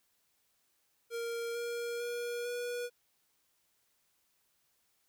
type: tone with pitch steps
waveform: square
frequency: 466.2 / 472.2 / 478.2 / 484.3 Hz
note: A#4 / A#4 / A#4 / B4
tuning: 0 / +22 / +44 / -34 cents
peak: -36 dBFS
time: 1.1-2.9 s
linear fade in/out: 50 ms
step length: 450 ms
effects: white hiss -75 dBFS RMS until 5.08 s